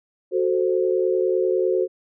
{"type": "chord", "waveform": "sine", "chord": "F# diminished", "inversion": "none", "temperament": "equal", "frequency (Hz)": [370, 440, 523.3], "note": ["F#4", "A4", "C5"], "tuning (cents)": [0, 0, 0], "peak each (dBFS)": [-20, -24, -24], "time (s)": [0.31, 1.88], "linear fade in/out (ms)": 50, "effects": []}